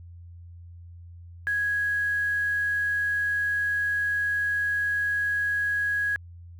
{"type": "tone with quantisation", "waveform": "sine", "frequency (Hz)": 1661.2, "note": "G#6", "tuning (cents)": 0, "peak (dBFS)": -23, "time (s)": [1.47, 6.16], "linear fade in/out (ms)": 0, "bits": 8, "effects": ["added 86 Hz sine -42 dBFS peak until 6.59 s"]}